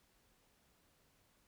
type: silence
effects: pink hiss -73 dBFS RMS until 1.47 s